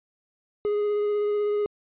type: tone with vibrato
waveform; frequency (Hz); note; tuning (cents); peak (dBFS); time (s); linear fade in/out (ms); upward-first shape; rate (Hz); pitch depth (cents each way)
triangle; 415.3; G#4; 0; -20; 0.65-1.66; 0; sine; 16; 12
effects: resampled to 8000 Hz